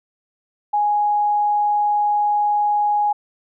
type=tone; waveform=sine; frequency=830.6 Hz; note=G#5; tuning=in tune; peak=-15 dBFS; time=0.73-3.13 s; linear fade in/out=10 ms; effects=none